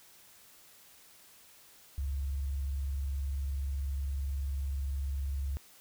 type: tone with vibrato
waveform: sine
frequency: 69 Hz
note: C#2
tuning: 7 cents flat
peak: -31 dBFS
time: 1.98-5.57 s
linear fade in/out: 0 ms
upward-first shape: triangle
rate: 20 Hz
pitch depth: 200 cents each way
effects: white hiss -58 dBFS RMS until 5.8 s